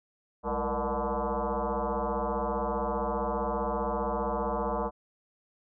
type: tone with frequency modulation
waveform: sine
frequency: 208.6 Hz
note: G#3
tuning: 8 cents sharp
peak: -27 dBFS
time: 0.43-4.91 s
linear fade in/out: 50 ms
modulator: 134 Hz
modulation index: 7
effects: none